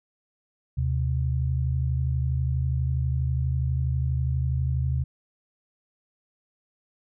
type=tone pair together; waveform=sine; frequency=76.64 / 128.9 Hz; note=D#2 / C3; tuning=-26 / -26 cents; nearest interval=major sixth; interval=900 cents; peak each=-25 dBFS; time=0.77-5.04 s; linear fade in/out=10 ms; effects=none